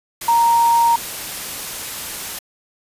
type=tone in noise; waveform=sine; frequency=932.3 Hz; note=A#5; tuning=in tune; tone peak=-11 dBFS; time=0.28-0.96 s; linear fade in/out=5 ms; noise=white; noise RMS=-28 dBFS; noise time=0.21-2.39 s; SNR=+14 dB; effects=resampled to 32000 Hz